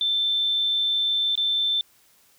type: tone with dropouts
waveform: sine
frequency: 3547 Hz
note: A7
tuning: 13 cents sharp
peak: -20 dBFS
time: 0.01-1.81 s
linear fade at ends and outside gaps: 1 ms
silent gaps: 1.354-1.376 s
effects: white hiss -59 dBFS RMS until 2.38 s